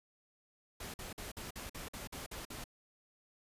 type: noise bursts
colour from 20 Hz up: pink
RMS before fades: -45 dBFS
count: 10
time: 0.8-2.641 s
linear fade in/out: 5 ms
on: 140 ms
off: 49 ms
effects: resampled to 32000 Hz